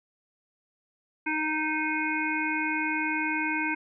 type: harmonic tone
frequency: 310 Hz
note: D#4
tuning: 6 cents flat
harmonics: 1 / 3 / 5 / 7 / 8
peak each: -31 / -33 / -32 / -32 / -33 dBFS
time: 1.26-3.75 s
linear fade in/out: 10 ms
effects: none